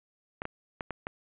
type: clicks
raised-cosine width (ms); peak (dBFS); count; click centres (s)
0.5; -19; 5; 0.419 / 0.454 / 0.808 / 0.907 / 1.069
effects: resampled to 8000 Hz + 9-bit